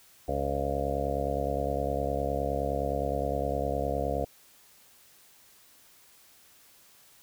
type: harmonic tone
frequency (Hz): 69.7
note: C#2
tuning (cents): +10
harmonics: 1 / 2 / 3 / 4 / 6 / 7 / 8 / 9 / 10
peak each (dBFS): -34 / -38 / -42 / -38 / -39 / -34 / -34 / -37 / -34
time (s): 0.28-4.25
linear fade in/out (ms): 5
effects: white hiss -58 dBFS RMS until 7.22 s